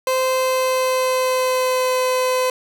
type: tone with pitch glide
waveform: 30% pulse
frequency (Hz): 518 to 510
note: C5 to C5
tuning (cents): -17 to -44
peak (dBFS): -14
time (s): 0.07-2.5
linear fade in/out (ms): 2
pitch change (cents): -27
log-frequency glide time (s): 0.33-1.98
effects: none